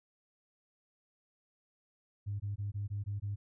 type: tone bursts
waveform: sine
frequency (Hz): 101.7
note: G#2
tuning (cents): -36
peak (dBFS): -33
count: 7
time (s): 2.26-3.36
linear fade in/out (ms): 20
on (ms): 140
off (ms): 20
effects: tanh soft clip ceiling -29 dBFS